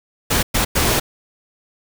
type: noise bursts at uneven times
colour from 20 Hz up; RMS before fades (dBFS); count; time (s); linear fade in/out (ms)
pink; -17; 3; 0.3-0.43 / 0.54-0.65 / 0.75-1; 10
effects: none

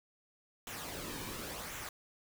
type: noise with flanger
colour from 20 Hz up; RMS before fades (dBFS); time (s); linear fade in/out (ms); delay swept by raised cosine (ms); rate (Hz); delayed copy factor
pink; -43; 0.67-1.89; 2; 0.21 to 1.51; 0.92; -0.5
effects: none

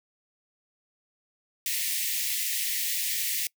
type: high-pass noise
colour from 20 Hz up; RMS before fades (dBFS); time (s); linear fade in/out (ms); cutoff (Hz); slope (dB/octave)
white; -29; 1.66-3.47; 2; 1800; 96
effects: noise-tail reverb RT60 0.1 s tail -24 dB re dry

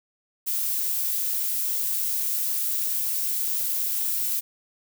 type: noise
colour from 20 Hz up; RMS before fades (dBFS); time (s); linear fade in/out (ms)
violet; -26; 0.46-4.41; 20
effects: none

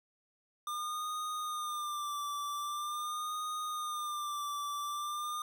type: tone with vibrato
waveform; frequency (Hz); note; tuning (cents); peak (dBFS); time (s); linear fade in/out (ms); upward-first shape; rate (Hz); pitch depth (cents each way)
square; 1200; D6; +37; -36; 0.67-5.42; 2; sine; 0.44; 53
effects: none

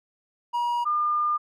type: tone pair in turn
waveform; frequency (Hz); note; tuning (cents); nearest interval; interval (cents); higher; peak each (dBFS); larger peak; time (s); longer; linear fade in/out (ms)
triangle / sine; 957 / 1205.7; A#5 / D6; +45 / +45; major third; 400; second; -21; neither; 0.53-0.85 / 0.85-1.38; second; 20
effects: none

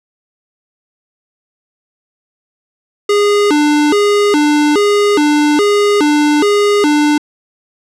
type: tone with vibrato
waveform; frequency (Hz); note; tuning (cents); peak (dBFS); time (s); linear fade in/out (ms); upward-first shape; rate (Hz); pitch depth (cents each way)
square; 349.4; F4; +1; -9; 3.09-7.18; 5; square; 1.2; 280
effects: low-pass 8000 Hz 12 dB/octave

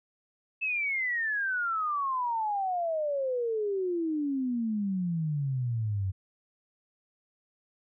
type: exponential sweep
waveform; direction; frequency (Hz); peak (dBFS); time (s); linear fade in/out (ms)
sine; down; 2637 to 92.5; -27; 0.61-6.12; 20
effects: none

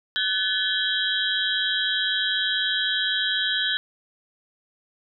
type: tone cluster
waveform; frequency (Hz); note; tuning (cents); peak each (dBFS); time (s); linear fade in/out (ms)
sine; 1512 / 1722 / 3163 / 3354 / 3842; F#6 / A6 / G7 / G#7 / B7; +37 / -38 / +15 / +16 / -48; -28; 0.16-3.77; 0
effects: none

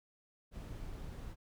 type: noise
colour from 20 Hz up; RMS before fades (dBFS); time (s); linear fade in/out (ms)
brown; -45; 0.51-1.36; 50
effects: none

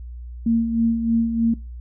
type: tone with tremolo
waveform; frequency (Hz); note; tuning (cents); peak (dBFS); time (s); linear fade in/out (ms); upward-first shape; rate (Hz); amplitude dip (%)
sine; 229.3; A#3; -28; -14; 0.46-1.54; 5; sine; 3.2; 55
effects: noise-tail reverb RT60 0.3 s tail -23 dB re dry + added 60 Hz sine -32 dBFS peak until 1.8 s

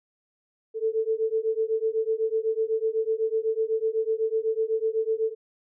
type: beating tone pair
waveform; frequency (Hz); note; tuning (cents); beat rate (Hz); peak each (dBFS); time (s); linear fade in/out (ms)
sine; 439.4 / 447.4; A4 / A4; -2 / +29; 8; -26; 0.74-5.35; 50
effects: none

